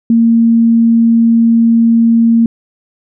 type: tone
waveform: sine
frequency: 230 Hz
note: A#3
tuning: 23 cents flat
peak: -5 dBFS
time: 0.1-2.46 s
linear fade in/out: 2 ms
effects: none